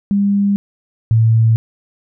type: tone pair in turn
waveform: sine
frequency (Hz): 200.8 / 112.7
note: G3 / A2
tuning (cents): +42 / +42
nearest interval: minor seventh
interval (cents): 1000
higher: first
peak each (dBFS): -11 / -8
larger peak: second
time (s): 0.11-0.56 / 1.11-1.56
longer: neither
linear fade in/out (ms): 0
effects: none